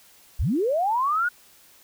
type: linear sweep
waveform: sine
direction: up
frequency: 32 to 1480 Hz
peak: -20 dBFS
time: 0.39-1.29 s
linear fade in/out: 10 ms
effects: white hiss -54 dBFS RMS until 1.83 s